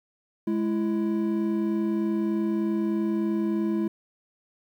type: tone pair together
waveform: triangle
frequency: 209.8 / 333 Hz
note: G#3 / E4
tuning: +18 / +18 cents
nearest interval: minor sixth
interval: 800 cents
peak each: -24 / -24 dBFS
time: 0.47-3.88 s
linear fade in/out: 5 ms
effects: 10-bit